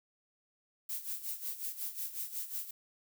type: noise with tremolo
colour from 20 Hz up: violet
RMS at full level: -37 dBFS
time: 0.89-2.71 s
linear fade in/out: 5 ms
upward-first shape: sine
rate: 5.5 Hz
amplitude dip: 75%
effects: none

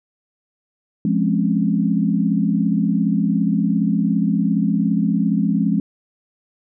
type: chord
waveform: sine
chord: Db major seventh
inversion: first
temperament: just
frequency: 173.24 / 207.9 / 259.9 / 277.2 Hz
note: F3 / Ab3 / C4 / Db4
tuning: -14 / +2 / -11 / 0 cents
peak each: -20 / -18 / -24 / -24 dBFS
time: 1.05-5.8 s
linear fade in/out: 2 ms
effects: none

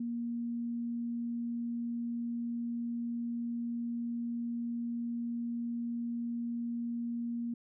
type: tone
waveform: sine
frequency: 235.8 Hz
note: A#3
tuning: 20 cents sharp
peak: -33 dBFS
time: 0-7.54 s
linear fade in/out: 5 ms
effects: none

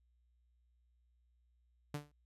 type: tone with exponential decay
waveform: sawtooth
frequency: 146.83 Hz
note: D3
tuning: in tune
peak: -33 dBFS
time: 1.94-2.12 s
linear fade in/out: 5 ms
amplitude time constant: 38 ms
effects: added 60 Hz sine -70 dBFS peak until 2.25 s + resampled to 32000 Hz

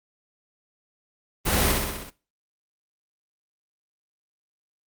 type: noise with echo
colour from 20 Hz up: pink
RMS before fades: -23 dBFS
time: 1.45-1.73 s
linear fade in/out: 20 ms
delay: 63 ms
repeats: 6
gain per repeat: -3 dB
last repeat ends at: 2.108 s
effects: noise-tail reverb RT60 0.3 s tail -18 dB re dry + Opus 32 kbps

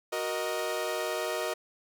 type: chord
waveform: sawtooth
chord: D# minor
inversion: first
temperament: equal with one note detuned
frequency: 370 / 469.1 / 622.3 Hz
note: F#4 / A#4 / D#5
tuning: 0 / +11 / 0 cents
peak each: -32 / -31 / -29 dBFS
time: 0.12-1.54 s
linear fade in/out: 10 ms
effects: none

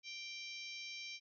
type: harmonic tone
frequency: 784 Hz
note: G5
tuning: in tune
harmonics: 3 / 4 / 5 / 6 / 7 / 8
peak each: -48 / -53 / -53 / -56 / -52 / -58 dBFS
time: 0.03-1.2 s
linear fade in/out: 50 ms
effects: none

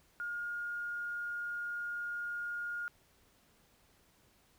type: tone with quantisation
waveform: sine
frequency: 1423 Hz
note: F6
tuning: 32 cents sharp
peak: -36 dBFS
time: 0.2-2.88 s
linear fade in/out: 0 ms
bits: 11
effects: pink hiss -68 dBFS RMS until 4.58 s

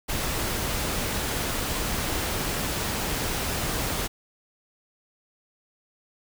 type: noise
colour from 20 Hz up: pink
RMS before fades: -28 dBFS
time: 0.08-4.08 s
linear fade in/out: 20 ms
effects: none

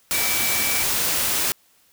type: tone in noise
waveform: sine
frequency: 2307 Hz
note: D7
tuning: 31 cents flat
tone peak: -27 dBFS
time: 0.13-0.83 s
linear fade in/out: 0 ms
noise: white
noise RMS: -22 dBFS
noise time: 0.11-1.52 s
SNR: -8 dB
effects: white hiss -59 dBFS RMS until 1.92 s

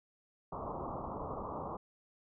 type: low-pass noise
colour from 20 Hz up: white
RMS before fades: -41 dBFS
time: 0.52-1.77 s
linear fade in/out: 5 ms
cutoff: 1200 Hz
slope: 96 dB/octave
effects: none

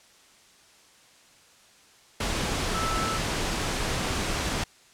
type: tone in noise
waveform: sine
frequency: 1316 Hz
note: E6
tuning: 3 cents flat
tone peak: -29 dBFS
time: 2.74-3.18 s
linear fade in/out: 5 ms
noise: pink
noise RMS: -28 dBFS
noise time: 2.2-4.64 s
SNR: -4 dB
effects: white hiss -56 dBFS RMS until 4.93 s + low-pass 8000 Hz 12 dB/octave

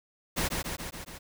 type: noise with echo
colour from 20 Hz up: pink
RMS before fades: -29 dBFS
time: 0.36-0.49 s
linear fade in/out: 20 ms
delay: 140 ms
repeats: 5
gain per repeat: -3 dB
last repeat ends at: 1.19 s
effects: none

